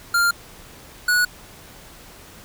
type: tone pair in turn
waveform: square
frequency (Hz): 1396.9 / 1464.7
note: F6 / F#6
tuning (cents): 0 / -18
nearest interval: minor second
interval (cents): 82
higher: second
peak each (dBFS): -16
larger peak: neither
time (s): 0.14-0.31 / 1.08-1.25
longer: neither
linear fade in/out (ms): 5
effects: pink hiss -44 dBFS RMS until 2.44 s